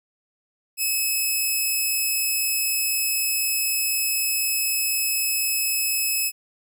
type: tone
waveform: 5% pulse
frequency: 2582 Hz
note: E7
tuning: 37 cents flat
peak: -12 dBFS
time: 0.77-6.32 s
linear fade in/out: 50 ms
effects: none